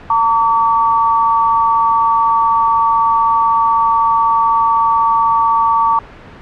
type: tone pair together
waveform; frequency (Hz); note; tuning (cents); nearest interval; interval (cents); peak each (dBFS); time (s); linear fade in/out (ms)
sine; 908 / 1144; A#5 / D6; -46 / -46; major third; 400; -12; 0.1-5.99; 2
effects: pink hiss -35 dBFS RMS until 6.41 s + low-pass 2000 Hz 12 dB/octave